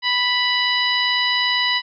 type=harmonic tone; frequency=987.8 Hz; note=B5; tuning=in tune; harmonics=1 / 2 / 3 / 4 / 5; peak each=-25 / -21 / -22 / -23 / -27 dBFS; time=0.02-1.82 s; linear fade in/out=50 ms; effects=none